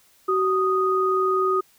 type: tone pair together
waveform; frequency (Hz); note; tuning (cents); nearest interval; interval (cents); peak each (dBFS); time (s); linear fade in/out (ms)
sine; 377.9 / 1242; F#4 / D#6; +37 / -3; octave + major sixth; 2060; -21; 0.28-1.61; 10
effects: white hiss -58 dBFS RMS until 1.78 s